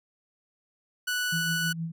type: tone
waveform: sawtooth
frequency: 1480 Hz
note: F#6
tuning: in tune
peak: -23 dBFS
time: 1.07-1.73 s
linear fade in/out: 10 ms
type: tone with tremolo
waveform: sine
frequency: 164.81 Hz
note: E3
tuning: in tune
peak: -28 dBFS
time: 1.32-1.92 s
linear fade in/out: 10 ms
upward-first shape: sine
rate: 6.4 Hz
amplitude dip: 55%
effects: none